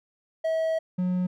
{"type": "tone pair in turn", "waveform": "triangle", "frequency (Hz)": [645, 181.49], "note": ["E5", "F#3"], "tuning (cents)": [-38, -33], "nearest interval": "octave + minor seventh", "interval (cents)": 2195, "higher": "first", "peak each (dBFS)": -21, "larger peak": "neither", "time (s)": [[0.44, 0.79], [0.98, 1.27]], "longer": "first", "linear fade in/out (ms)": 10, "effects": []}